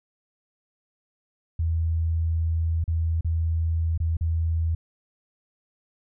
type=tone with dropouts; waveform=sine; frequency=81.9 Hz; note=E2; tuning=11 cents flat; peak=-21 dBFS; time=1.59-4.75 s; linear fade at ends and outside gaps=5 ms; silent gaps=2.841-2.878 / 3.21-3.246 / 3.977-4.001 / 4.169-4.209 s; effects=none